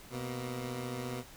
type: tone pair together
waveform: 15% pulse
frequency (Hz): 125.6 / 236.6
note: B2 / A#3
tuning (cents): +30 / +26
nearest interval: major seventh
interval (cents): 1096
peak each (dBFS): -31 / -37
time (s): 0.1-1.24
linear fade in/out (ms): 50
effects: pink hiss -53 dBFS RMS until 1.36 s